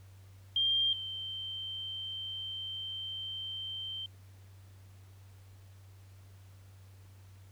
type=tone pair in turn; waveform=sine; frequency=3186 / 3122 Hz; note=G7 / G7; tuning=+27 / -8 cents; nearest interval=unison; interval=35 cents; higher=first; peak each=-26 / -37 dBFS; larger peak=first; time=0.56-0.93 / 0.93-4.06 s; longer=second; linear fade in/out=2 ms; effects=added 96 Hz sine -52 dBFS peak until 7.51 s + pink hiss -65 dBFS RMS until 7.51 s